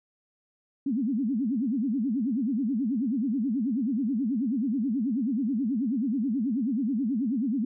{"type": "tone with vibrato", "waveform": "sine", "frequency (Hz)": 243.9, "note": "B3", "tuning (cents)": -21, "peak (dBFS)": -24, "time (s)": [0.86, 7.65], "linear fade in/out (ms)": 5, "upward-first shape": "sine", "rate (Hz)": 9.3, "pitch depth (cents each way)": 290, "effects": []}